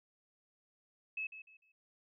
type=tone with echo; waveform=sine; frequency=2591 Hz; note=E7; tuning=30 cents flat; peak=-36 dBFS; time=1.17-1.27 s; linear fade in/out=5 ms; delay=150 ms; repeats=3; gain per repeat=-11 dB; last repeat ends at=1.72 s; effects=none